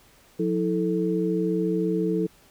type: tone cluster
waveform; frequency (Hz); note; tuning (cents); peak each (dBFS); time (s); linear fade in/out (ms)
sine; 178.6 / 324.3 / 438.4; F3 / E4 / A4; +39 / -28 / -6; -26; 0.39-2.27; 10
effects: pink hiss -56 dBFS RMS until 2.5 s